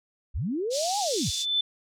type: linear two-way sweep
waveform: sine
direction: up then down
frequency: 38.48 to 845 to 44.39 Hz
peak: -26 dBFS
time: 0.34-1.31 s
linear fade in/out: 20 ms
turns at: 0.99 s
type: band-pass noise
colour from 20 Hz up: white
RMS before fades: -32 dBFS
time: 0.7-1.46 s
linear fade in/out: 50 ms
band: 3900 to 6700 Hz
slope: 24 dB/octave
type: tone with exponential growth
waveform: sine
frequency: 3520 Hz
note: A7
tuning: in tune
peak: -20 dBFS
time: 0.73-1.61 s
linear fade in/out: 5 ms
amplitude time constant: 190 ms
effects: none